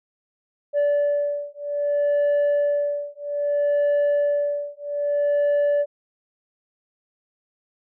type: beating tone pair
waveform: sine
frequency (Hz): 579 / 579.62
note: D5 / D5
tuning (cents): -25 / -23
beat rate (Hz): 0.62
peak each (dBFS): -20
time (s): 0.73-5.86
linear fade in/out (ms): 50
effects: tanh soft clip ceiling -16 dBFS